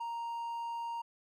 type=tone; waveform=triangle; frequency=932.3 Hz; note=A#5; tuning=in tune; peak=-34 dBFS; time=0-1.02 s; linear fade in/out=10 ms; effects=none